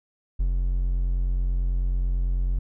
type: tone with ADSR envelope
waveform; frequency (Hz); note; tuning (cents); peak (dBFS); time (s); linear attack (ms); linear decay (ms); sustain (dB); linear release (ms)
triangle; 44.57; F1; +36; -17; 0.39-2.59; 14; 79; -2; 6
effects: none